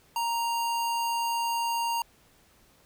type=tone; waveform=square; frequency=932.3 Hz; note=A#5; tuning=in tune; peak=-27 dBFS; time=0.16-2.02 s; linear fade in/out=2 ms; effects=pink hiss -61 dBFS RMS until 2.85 s